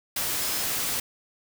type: tone in noise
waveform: sine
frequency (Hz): 5140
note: E8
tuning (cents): -45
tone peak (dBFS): -37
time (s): 0.41-0.63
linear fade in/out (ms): 5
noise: white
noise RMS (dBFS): -28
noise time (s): 0.16-1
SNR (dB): -12
effects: none